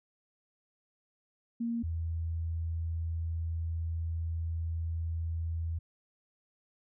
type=tone pair in turn; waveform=sine; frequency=233.1 / 82.41 Hz; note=A#3 / E2; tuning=0 / 0 cents; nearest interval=octave + tritone; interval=1800 cents; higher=first; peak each=-30 / -31 dBFS; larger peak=first; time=1.6-1.83 / 1.83-5.79 s; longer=second; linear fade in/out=10 ms; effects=none